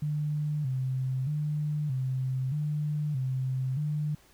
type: tone with vibrato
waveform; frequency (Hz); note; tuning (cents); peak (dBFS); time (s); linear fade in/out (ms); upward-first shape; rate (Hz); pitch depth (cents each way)
sine; 139.9; C#3; +16; -27; 0.02-4.15; 5; square; 0.8; 120
effects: pink hiss -60 dBFS RMS until 4.33 s